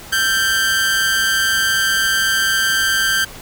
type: tone with amplitude modulation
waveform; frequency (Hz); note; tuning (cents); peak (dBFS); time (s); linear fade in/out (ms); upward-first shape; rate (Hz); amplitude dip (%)
sawtooth; 1568; G6; 0; -8; 0.12-3.25; 10; sine; 214; 60
effects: pink hiss -36 dBFS RMS until 3.41 s